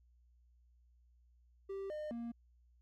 triangle tone with pitch steps, 390.8 / 607 / 234.3 Hz, G4 / D#5 / A#3, -5 / -43 / +9 cents, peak -38 dBFS, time 1.69-2.32 s, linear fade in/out 10 ms, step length 210 ms, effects added 60 Hz sine -65 dBFS peak until 2.81 s

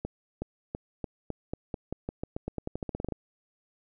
accelerating click train, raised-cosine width 2 ms, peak -19 dBFS, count 22, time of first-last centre 0.05-3.123 s, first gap 370 ms, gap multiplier 0.89, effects none

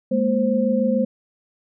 sine tone cluster, 208.7 / 235.5 / 524 Hz, G#3 / A#3 / C5, +9 / +18 / +2 cents, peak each -21 dBFS, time 0.11-1.05 s, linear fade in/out 10 ms, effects none

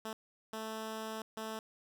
10% pulse tone bursts at uneven times, 220 Hz, A3, in tune, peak -31 dBFS, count 3, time 0.05-0.13 / 0.53-1.22 / 1.37-1.59 s, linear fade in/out 2 ms, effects none

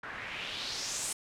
white noise with low-pass filter sweep, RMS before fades -38 dBFS, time 0.03-1.13 s, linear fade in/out 5 ms, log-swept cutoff 1500 to 9100 Hz, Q 2.8, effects none

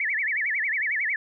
sine tone with vibrato, 1991 Hz, B6, 14 cents sharp, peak -23 dBFS, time 0-1.16 s, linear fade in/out 2 ms, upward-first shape sine, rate 11 Hz, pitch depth 260 cents each way, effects none

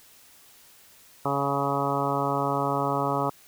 harmonic tone, 140 Hz, C#3, 18 cents sharp, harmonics 1 / 2 / 3 / 4 / 5 / 6 / 7 / 8 / 9, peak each -32 / -32 / -32 / -32 / -32 / -32 / -32 / -32 / -32 dBFS, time 1.25-3.3 s, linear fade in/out 5 ms, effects white hiss -54 dBFS RMS until 3.47 s

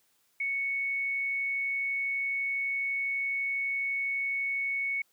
sine tone, 2217 Hz, C#7, in tune, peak -28 dBFS, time 0.4-5.02 s, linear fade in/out 5 ms, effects white hiss -70 dBFS RMS until 5.12 s + high-pass 100 Hz 12 dB/octave

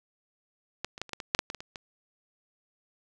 clicks, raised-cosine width 0.2 ms, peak -14 / -25 / -15 / -29 / -16 / -19 / -6 / -6 / -18 / -21 / -23 / -22 dBFS, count 12, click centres 0.846 / 0.979 / 1.016 / 1.093 / 1.133 / 1.202 / 1.349 / 1.391 / 1.501 / 1.547 / 1.605 / 1.758 s, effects none

